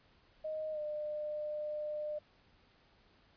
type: tone with pitch glide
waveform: sine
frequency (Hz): 622.3 to 601.8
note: D#5 to D5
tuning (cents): 0 to +42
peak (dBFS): -36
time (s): 0.44-2.19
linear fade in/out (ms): 10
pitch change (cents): -58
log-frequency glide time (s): 0.72-0.79
effects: pink hiss -67 dBFS RMS until 3.36 s + resampled to 11025 Hz